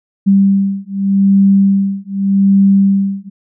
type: beating tone pair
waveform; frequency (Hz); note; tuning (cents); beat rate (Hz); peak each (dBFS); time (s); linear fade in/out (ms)
sine; 196 / 196.84; G3 / G3; 0 / +7; 0.84; -11 / -11; 0.26-3.3; 20
effects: none